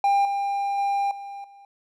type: tone with level steps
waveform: triangle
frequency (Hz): 799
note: G5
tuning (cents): +33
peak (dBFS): -15 / -21 / -19 / -32 / -44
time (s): 0.04-1.65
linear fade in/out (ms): 2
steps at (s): 0.25 / 0.78 / 1.11 / 1.44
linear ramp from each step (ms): 2
effects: none